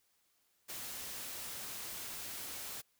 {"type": "noise", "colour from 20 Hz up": "white", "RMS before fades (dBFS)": -44, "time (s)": [0.68, 2.82], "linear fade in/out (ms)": 20, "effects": ["white hiss -75 dBFS RMS until 2.99 s"]}